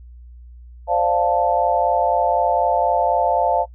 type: chord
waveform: sine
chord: D minor seventh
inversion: third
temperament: equal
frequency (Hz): 523.3 / 587.3 / 698.5 / 880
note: C5 / D5 / F5 / A5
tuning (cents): 0 / 0 / 0 / 0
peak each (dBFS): -23 / -22 / -19 / -20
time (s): 0.87-3.66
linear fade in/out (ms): 50
effects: noise-tail reverb RT60 0.1 s tail -19 dB re dry + added 60 Hz sine -38 dBFS peak until 3.74 s